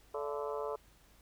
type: harmonic tone with a mistuned harmonic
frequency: 145.4 Hz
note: D3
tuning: 17 cents flat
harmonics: 3 / 4 / 5 / 6 / 7 / 8 / 9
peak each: -38 / -41 / -46 / -47 / -44 / -48 / -50 dBFS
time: 0.14-0.76 s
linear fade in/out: 5 ms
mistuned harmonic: 5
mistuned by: -120 cents
effects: added 50 Hz sine -65 dBFS peak until 1.21 s + pink hiss -65 dBFS RMS until 1.21 s